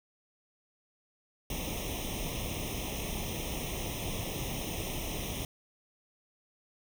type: noise with comb filter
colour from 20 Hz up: pink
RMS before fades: -36 dBFS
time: 1.5-5.45 s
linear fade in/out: 2 ms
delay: 0.33 ms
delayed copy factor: +1
effects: none